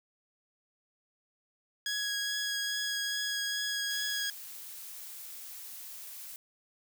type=tone with vibrato; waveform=15% pulse; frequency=1661.2 Hz; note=G#6; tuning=in tune; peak=-25 dBFS; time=1.86-4.3 s; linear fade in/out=2 ms; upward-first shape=triangle; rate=2.4 Hz; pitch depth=13 cents each way
type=noise; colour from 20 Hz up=blue; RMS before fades=-45 dBFS; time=3.9-6.36 s; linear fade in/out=2 ms
effects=none